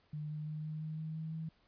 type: tone with pitch steps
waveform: sine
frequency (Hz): 150.9 / 152.21 / 153.54 / 154.87 / 156.22 / 157.58 / 158.95 / 160.34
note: D3 / D#3 / D#3 / D#3 / D#3 / D#3 / D#3 / E3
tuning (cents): +47 / -38 / -23 / -8 / +7 / +22 / +37 / -48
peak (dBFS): -38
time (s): 0.13-1.49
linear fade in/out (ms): 5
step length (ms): 170
effects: pink hiss -71 dBFS RMS until 1.67 s + resampled to 11025 Hz